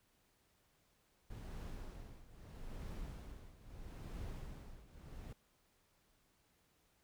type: noise with tremolo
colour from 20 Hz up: brown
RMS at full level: -45 dBFS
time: 1.3-5.33 s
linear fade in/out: 5 ms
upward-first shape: triangle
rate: 0.77 Hz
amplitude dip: 85%
effects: pink hiss -75 dBFS RMS until 7.03 s